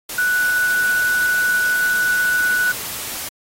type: tone in noise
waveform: sine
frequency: 1480 Hz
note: F#6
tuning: in tune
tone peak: -15 dBFS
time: 0.18-2.72 s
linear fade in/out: 5 ms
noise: white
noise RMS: -28 dBFS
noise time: 0.09-3.29 s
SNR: +10 dB
effects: AAC 48 kbps